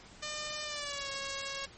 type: tone with pitch glide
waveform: 5% pulse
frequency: 603 to 549.8 Hz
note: D5 to C#5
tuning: +46 to -14 cents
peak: -25 dBFS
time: 0.22-1.66 s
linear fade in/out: 10 ms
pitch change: -160 cents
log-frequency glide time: 0.64-1.09 s
effects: pink hiss -54 dBFS RMS until 1.77 s + MP3 32 kbps